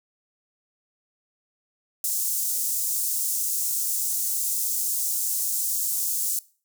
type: high-pass noise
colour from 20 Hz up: pink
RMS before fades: -26 dBFS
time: 2.04-6.39 s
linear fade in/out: 2 ms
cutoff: 7000 Hz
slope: 24 dB/octave
effects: noise-tail reverb RT60 0.4 s tail -21 dB re dry